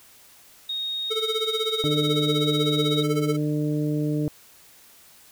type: tone with pitch glide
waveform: sine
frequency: 3732 to 3791 Hz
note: A#7 to A#7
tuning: +1 to +28 cents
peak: -26 dBFS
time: 0.69-3.03 s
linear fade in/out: 5 ms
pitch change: +27 cents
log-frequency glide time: 1.19-2.51 s
type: tone with tremolo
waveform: square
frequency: 440 Hz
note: A4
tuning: in tune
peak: -23 dBFS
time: 1.1-3.37 s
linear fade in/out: 20 ms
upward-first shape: sine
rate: 16 Hz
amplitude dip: 85%
type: harmonic tone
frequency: 150 Hz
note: D3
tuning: 37 cents sharp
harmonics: 1 / 2 / 3 / 4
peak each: -25 / -25 / -32 / -37 dBFS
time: 1.84-4.28 s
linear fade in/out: 0 ms
effects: white hiss -52 dBFS RMS until 5.31 s